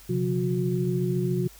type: tone cluster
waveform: sine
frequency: 131.1 / 144.9 / 178.4 / 362.7 Hz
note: C3 / D3 / F3 / F#4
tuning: +4 / -23 / +37 / -34 cents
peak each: -27 / -36 / -27 / -28 dBFS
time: 0.09-1.48 s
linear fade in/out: 10 ms
effects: added 50 Hz sine -51 dBFS peak until 1.59 s + white hiss -51 dBFS RMS until 1.59 s